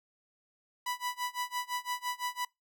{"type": "tone with tremolo", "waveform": "sawtooth", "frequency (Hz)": 987.8, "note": "B5", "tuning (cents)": 0, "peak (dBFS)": -27, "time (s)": [0.86, 2.45], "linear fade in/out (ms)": 5, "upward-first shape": "sine", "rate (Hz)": 5.9, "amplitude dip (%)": 95, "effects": ["noise-tail reverb RT60 0.2 s tail -25 dB re dry"]}